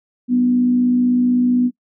sine tone with frequency modulation, 246.9 Hz, B3, in tune, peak -12 dBFS, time 0.28-1.71 s, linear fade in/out 50 ms, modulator 55.8 Hz, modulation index 0.27, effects noise-tail reverb RT60 0.1 s tail -22 dB re dry

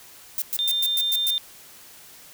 violet noise bursts, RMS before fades -25 dBFS, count 7, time 0.38-1.306 s, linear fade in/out 0 ms, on 38 ms, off 110 ms
sine tone, 3600 Hz, A7, 39 cents sharp, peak -21 dBFS, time 0.59-1.38 s, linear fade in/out 0 ms
effects white hiss -47 dBFS RMS until 2.33 s

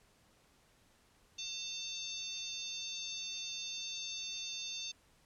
harmonic tone, 899 Hz, A5, 37 cents sharp, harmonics 3 / 4 / 5 / 6 / 7, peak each -48 / -43 / -46 / -53 / -46 dBFS, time 1.38-4.92 s, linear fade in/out 10 ms, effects pink hiss -68 dBFS RMS until 5.25 s + low-pass 11000 Hz 12 dB/octave

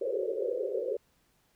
white band-pass noise, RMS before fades -32 dBFS, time 0.01-0.97 s, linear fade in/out 5 ms, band 370 to 550 Hz, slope 96 dB/octave, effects pink hiss -70 dBFS RMS until 1.55 s

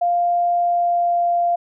sine tone with pitch glide, 698.5 to 694.5 Hz, F5 to F5, 0 to -10 cents, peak -15 dBFS, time 0.01-1.56 s, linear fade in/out 10 ms, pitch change -10 cents, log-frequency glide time 0.54-1.24 s, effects none

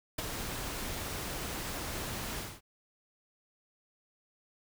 pink noise with ADSR envelope, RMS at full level -32 dBFS, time 0.18-2.61 s, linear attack 8 ms, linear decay 16 ms, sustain -6 dB, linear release 230 ms, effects none

